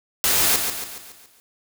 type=noise with echo; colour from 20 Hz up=white; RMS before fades=-19 dBFS; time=0.24-0.56 s; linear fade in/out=0 ms; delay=140 ms; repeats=6; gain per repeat=-6 dB; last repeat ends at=1.4 s; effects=none